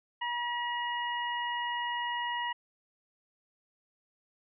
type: harmonic tone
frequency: 960 Hz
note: B5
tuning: 49 cents flat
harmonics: 1 / 2 / 3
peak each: -33 / -36 / -39 dBFS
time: 0.21-2.53 s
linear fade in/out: 10 ms
effects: none